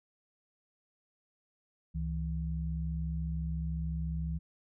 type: tone pair together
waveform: sine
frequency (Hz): 68.2 / 162.21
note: C#2 / E3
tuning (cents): -28 / -28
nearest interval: octave + minor third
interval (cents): 1500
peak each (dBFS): -34 / -35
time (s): 1.94-4.39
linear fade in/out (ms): 20
effects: none